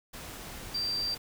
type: tone in noise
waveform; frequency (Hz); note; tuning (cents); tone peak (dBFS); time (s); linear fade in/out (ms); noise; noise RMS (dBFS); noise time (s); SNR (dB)
sine; 4699; D8; 0; -29; 0.74-1.15; 10; pink; -43; 0.13-1.18; +11
effects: none